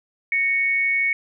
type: tone pair together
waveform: sine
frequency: 1866 / 2217 Hz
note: A#6 / C#7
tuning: +1 / 0 cents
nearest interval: minor third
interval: 299 cents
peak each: -28 / -18 dBFS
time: 0.32-1.13 s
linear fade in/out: 2 ms
effects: none